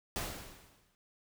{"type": "noise with exponential decay", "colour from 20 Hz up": "pink", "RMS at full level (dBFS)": -35, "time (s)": [0.16, 0.95], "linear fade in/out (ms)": 0, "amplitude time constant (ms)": 170, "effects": []}